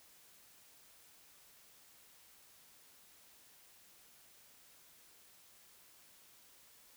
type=silence; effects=white hiss -63 dBFS RMS until 6.96 s